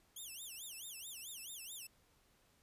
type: tone with vibrato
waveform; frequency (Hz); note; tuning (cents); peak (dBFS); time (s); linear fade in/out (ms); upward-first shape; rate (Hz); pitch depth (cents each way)
5% pulse; 3100; G7; -20; -39; 0.16-1.87; 5; sine; 4.6; 300
effects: pink hiss -72 dBFS RMS until 2.62 s + resampled to 32000 Hz